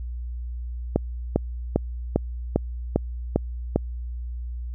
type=click train; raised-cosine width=2 ms; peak=-5 dBFS; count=8; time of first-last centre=0.96-3.76 s; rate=2.5 Hz; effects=added 60 Hz sine -29 dBFS peak until 4.74 s